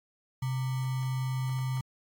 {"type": "tone with sample-and-hold", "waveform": "sine", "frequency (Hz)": 129.9, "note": "C3", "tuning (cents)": -12, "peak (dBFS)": -28, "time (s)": [0.42, 1.81], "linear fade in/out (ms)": 5, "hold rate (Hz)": 1050, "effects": ["AAC 64 kbps"]}